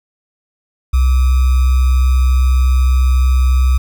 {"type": "tone with sample-and-hold", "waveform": "sine", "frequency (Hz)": 64.1, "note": "C2", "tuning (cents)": -35, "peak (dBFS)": -8, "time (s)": [0.93, 3.78], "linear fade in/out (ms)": 10, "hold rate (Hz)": 1225, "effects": []}